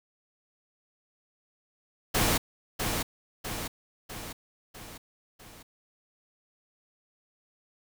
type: noise with echo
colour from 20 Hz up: pink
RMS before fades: -25 dBFS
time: 2.14-2.38 s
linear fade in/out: 10 ms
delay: 650 ms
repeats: 5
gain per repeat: -5 dB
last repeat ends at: 5.63 s
effects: none